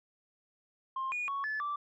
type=tone with pitch steps; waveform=sine; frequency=1059 / 2450 / 1111 / 1732 / 1167 Hz; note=C6 / D#7 / C#6 / A6 / D6; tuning=+21 / -27 / +4 / -28 / -11 cents; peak=-31 dBFS; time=0.96-1.76 s; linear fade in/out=5 ms; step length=160 ms; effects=tanh soft clip ceiling -29 dBFS